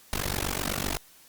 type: noise with amplitude modulation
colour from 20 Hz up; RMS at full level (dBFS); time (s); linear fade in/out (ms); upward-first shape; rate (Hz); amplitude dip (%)
pink; -26; 0.13-0.97; 0; sine; 47.9; 100
effects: white hiss -55 dBFS RMS until 1.28 s + Opus 48 kbps